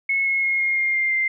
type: tone with pitch steps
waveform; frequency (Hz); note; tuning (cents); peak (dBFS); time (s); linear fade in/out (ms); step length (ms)
sine; 2187 / 2171 / 2154 / 2138 / 2122 / 2106 / 2091; C#7 / C#7 / C7 / C7 / C7 / C7 / C7; -24 / -37 / +50 / +37 / +24 / +11 / -2; -18; 0.09-1.28; 5; 170
effects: none